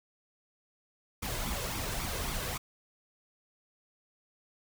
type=noise with flanger; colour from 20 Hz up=pink; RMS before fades=-35 dBFS; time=1.22-2.58 s; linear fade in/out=10 ms; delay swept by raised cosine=0.85 to 1.95 ms; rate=3.7 Hz; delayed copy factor=+0.55; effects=none